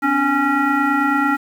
sine tone with frequency modulation, 832 Hz, G#5, 3 cents sharp, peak -14 dBFS, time 0.02-1.37 s, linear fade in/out 20 ms, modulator 545 Hz, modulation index 1.7, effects 7-bit

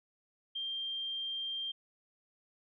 sine tone, 3180 Hz, G7, 24 cents sharp, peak -35 dBFS, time 0.55-1.72 s, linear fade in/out 10 ms, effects none

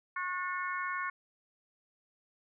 harmonic tone with a mistuned harmonic, 363.6 Hz, F#4, 30 cents flat, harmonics 3 / 4 / 5 / 6, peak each -36 / -38 / -40 / -42 dBFS, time 0.16-1.1 s, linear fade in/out 5 ms, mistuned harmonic 5, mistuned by -30 cents, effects none

